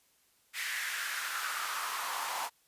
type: noise with high-pass filter sweep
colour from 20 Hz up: pink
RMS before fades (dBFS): -36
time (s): 0.53-2.5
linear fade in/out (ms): 50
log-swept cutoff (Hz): 2000 to 870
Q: 3.4
effects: white hiss -69 dBFS RMS until 2.67 s + resampled to 32000 Hz